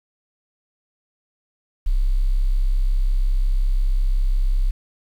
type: tone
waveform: sine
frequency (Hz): 32.78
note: C1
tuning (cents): +4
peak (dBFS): -15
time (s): 1.86-4.71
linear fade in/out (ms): 10
effects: 8-bit